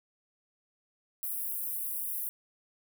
white high-pass noise, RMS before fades -35 dBFS, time 1.23-2.29 s, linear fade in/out 0 ms, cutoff 10000 Hz, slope 48 dB/octave, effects none

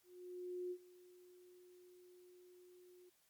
sine tone with ADSR envelope, 360 Hz, F#4, 47 cents flat, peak -40 dBFS, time 0.03-3.1 s, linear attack 680 ms, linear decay 66 ms, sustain -20 dB, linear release 14 ms, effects white hiss -75 dBFS RMS until 3.29 s + MP3 96 kbps

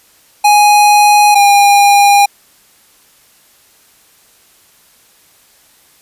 square tone pair in turn, 830.6 / 809.3 Hz, G#5 / G#5, 0 / -45 cents, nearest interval unison, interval 45 cents, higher first, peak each -5 dBFS, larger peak neither, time 0.44-1.35 / 1.35-2.26 s, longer neither, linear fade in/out 10 ms, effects white hiss -48 dBFS RMS until 6.01 s + resampled to 32000 Hz

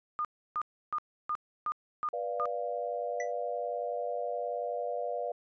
sine tone bursts, 1217 Hz, D#6, 39 cents flat, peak -29 dBFS, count 7, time 0.19-2.456 s, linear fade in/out 0 ms, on 58 ms, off 310 ms
sine chord, B diminished, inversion none, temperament equal with one note detuned, 488.5 / 587.3 / 698.5 Hz, B4 / D5 / F5, -19 / 0 / 0 cents, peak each -36 dBFS, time 2.13-5.32 s, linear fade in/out 5 ms
square tone with exponential decay, 1975.5 Hz, B6, in tune, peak -33 dBFS, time 3.2-3.32 s, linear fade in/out 2 ms, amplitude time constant 24 ms
effects resampled to 16000 Hz

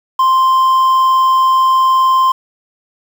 triangle tone with quantisation, 1046.5 Hz, C6, in tune, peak -6 dBFS, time 0.19-2.32 s, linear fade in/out 5 ms, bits 6, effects none

